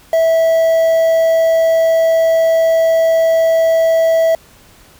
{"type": "tone with quantisation", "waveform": "triangle", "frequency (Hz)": 654, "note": "E5", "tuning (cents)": -14, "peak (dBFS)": -7, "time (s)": [0.13, 4.35], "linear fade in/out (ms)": 2, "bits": 5, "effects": ["pink hiss -45 dBFS RMS until 4.99 s"]}